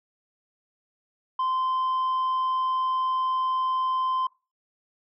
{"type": "tone", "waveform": "sine", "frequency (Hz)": 1036, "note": "C6", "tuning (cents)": -17, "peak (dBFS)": -20, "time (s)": [1.39, 4.27], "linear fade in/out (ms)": 5, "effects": ["noise-tail reverb RT60 0.3 s tail -24 dB re dry", "tanh soft clip ceiling -22 dBFS"]}